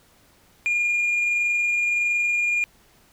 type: tone with amplitude modulation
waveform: sine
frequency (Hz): 2418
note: D7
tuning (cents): +50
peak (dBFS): -16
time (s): 0.66-2.64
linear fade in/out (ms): 0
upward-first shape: sine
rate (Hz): 21.5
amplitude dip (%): 25
effects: tanh soft clip ceiling -18 dBFS + pink hiss -57 dBFS RMS until 3.12 s